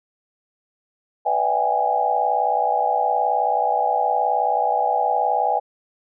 sine tone cluster, 495.3 / 589 / 661 / 767 / 826 Hz, B4 / D5 / E5 / G5 / G#5, +5 / +5 / +5 / -38 / -10 cents, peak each -28 / -28 / -25 / -23 / -20 dBFS, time 1.25-5.6 s, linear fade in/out 20 ms, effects none

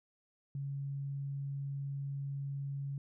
sine tone, 139.3 Hz, C#3, 9 cents sharp, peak -36 dBFS, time 0.55-2.98 s, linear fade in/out 2 ms, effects none

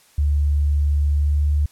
sine tone with pitch glide, 72.8 to 73.65 Hz, D2 to D2, -15 to +6 cents, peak -15 dBFS, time 0.18-1.66 s, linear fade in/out 5 ms, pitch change +21 cents, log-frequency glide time 1.1-1.53 s, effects white hiss -54 dBFS RMS until 1.71 s + low-pass 12000 Hz 12 dB/octave

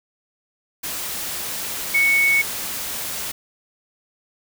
sine tone in noise, 2217 Hz, C#7, in tune, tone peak -14 dBFS, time 1.94-2.42 s, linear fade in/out 10 ms, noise white, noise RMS -28 dBFS, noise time 0.83-3.32 s, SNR +11 dB, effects none

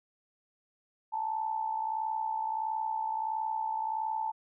sine tone with amplitude modulation, 880 Hz, A5, in tune, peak -27 dBFS, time 1.12-4.32 s, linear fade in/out 20 ms, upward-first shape sine, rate 61.5 Hz, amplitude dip 65%, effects none

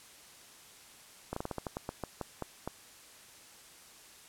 slowing click train, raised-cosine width 1 ms, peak -21 dBFS, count 13, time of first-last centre 1.33-2.676 s, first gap 34 ms, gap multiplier 1.2, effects white hiss -55 dBFS RMS until 4.28 s + low-pass 11000 Hz 12 dB/octave

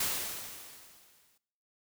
white noise with exponential decay, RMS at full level -30 dBFS, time 0-1.38 s, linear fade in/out 5 ms, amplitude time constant 300 ms, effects noise-tail reverb RT60 0.8 s tail -21 dB re dry

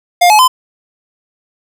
square tone with pitch steps, 707 / 850.5 / 1023.2 Hz, F5 / G#5 / C6, +21 / +41 / -39 cents, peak -5 dBFS, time 0.21-0.48 s, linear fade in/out 10 ms, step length 90 ms, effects none

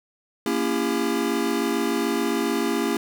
square chord, A# diminished seventh, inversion none, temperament just, 233.1 / 279.7 / 335.6 / 402.8 Hz, A#3 / C#4 / E4 / G4, 0 / +16 / +31 / +47 cents, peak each -28 dBFS, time 0.46-2.97 s, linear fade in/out 2 ms, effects none

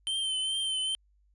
square tone with vibrato, 3100 Hz, G7, 20 cents flat, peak -29 dBFS, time 0.07-0.95 s, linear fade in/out 0 ms, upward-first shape triangle, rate 2.4 Hz, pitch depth 40 cents each way, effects added 50 Hz sine -63 dBFS peak until 1.34 s + resampled to 24000 Hz

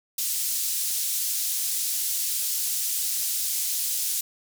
white band-pass noise, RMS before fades -27 dBFS, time 0.18-4.21 s, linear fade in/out 5 ms, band 5000 to 16000 Hz, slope 12 dB/octave, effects none

